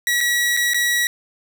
sawtooth tone with dropouts, 1926 Hz, B6, 44 cents flat, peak -13 dBFS, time 0.07-1.07 s, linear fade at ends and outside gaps 1 ms, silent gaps 0.206-0.21 / 0.567-0.572 / 0.735-0.744 s, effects none

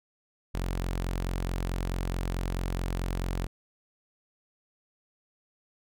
sawtooth tone, 44.61 Hz, F1, 38 cents sharp, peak -25 dBFS, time 0.54-3.47 s, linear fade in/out 10 ms, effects none

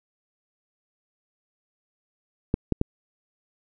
clicks, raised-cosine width 3 ms, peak -8 dBFS, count 3, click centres 2.541 / 2.723 / 2.814 s, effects none

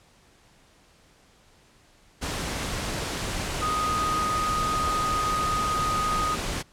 sine tone in noise, 1244.5 Hz, D#6, in tune, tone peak -24 dBFS, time 3.61-6.36 s, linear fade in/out 20 ms, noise pink, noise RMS -30 dBFS, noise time 2.21-6.63 s, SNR +3 dB, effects pink hiss -58 dBFS RMS until 6.72 s + low-pass 9000 Hz 12 dB/octave

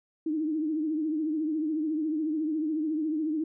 sine tone with vibrato, 310.2 Hz, D#4, 5 cents flat, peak -26 dBFS, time 0.26-3.44 s, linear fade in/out 5 ms, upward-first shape triangle, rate 14 Hz, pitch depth 95 cents each way, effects none

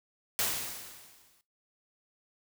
white noise with exponential decay, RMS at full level -28 dBFS, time 0.39-1.41 s, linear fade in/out 0 ms, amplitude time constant 220 ms, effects noise-tail reverb RT60 0.2 s tail -17 dB re dry

